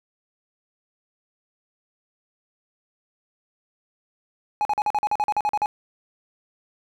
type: tone bursts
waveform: triangle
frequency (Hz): 839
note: G#5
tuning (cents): +17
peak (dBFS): -17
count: 13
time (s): 4.61-5.659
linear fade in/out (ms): 0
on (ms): 41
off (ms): 43
effects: none